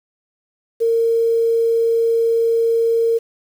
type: tone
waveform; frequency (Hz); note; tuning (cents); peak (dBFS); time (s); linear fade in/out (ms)
sine; 459.1; A#4; -26; -13; 0.8-3.19; 20
effects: 7-bit